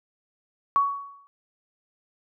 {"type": "tone with exponential decay", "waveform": "sine", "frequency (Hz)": 1121, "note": "C#6", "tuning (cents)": 19, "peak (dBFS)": -15, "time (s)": [0.76, 1.27], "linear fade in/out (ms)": 0, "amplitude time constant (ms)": 110, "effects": []}